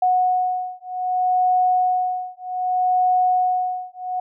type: beating tone pair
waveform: sine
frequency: 733 / 733.64 Hz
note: F#5 / F#5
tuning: -16 / -15 cents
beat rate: 0.64 Hz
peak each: -20 dBFS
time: 0.02-4.2 s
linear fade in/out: 5 ms
effects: none